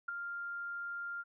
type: tone with ADSR envelope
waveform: sine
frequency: 1396.9 Hz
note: F6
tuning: in tune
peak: -31 dBFS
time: 0.08-1.24 s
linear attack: 9 ms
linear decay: 6 ms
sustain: -7 dB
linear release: 36 ms
effects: none